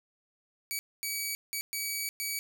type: tone bursts at uneven times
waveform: 10% pulse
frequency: 2277 Hz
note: C#7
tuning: 46 cents sharp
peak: -23 dBFS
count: 5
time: 0.71-0.79 / 1.03-1.35 / 1.53-1.61 / 1.73-2.09 / 2.2-2.39 s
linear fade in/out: 0 ms
effects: none